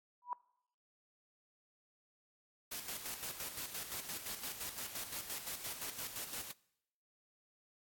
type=tone with exponential growth; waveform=sine; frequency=979 Hz; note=B5; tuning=15 cents flat; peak=-32 dBFS; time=0.22-0.33 s; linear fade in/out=1 ms; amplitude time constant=23 ms
type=noise with tremolo; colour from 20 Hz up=white; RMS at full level=-42 dBFS; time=2.71-6.52 s; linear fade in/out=10 ms; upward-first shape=square; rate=5.8 Hz; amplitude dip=55%
effects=noise-tail reverb RT60 0.8 s tail -23 dB re dry + AAC 64 kbps